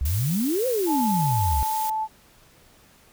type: exponential two-way sweep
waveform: sine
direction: up then down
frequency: 63 to 532 to 63 Hz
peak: -21 dBFS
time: 0.01-1.63 s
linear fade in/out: 0 ms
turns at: 0.67 s
type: noise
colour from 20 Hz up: blue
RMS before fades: -33 dBFS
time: 0.05-1.9 s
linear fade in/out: 5 ms
type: tone with pitch glide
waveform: sine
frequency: 865 to 873 Hz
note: A5 to A5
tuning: -30 to -14 cents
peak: -23 dBFS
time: 0.86-2.08 s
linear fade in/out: 50 ms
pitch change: +16 cents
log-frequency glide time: 1.2-1.63 s
effects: pink hiss -55 dBFS RMS until 3.12 s